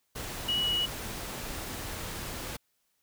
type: tone in noise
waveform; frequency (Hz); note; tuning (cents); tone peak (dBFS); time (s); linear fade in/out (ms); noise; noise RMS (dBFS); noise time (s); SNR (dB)
sine; 2926; F#7; -20; -26; 0.48-0.86; 10; pink; -38; 0.15-2.57; +9
effects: white hiss -75 dBFS RMS until 3.02 s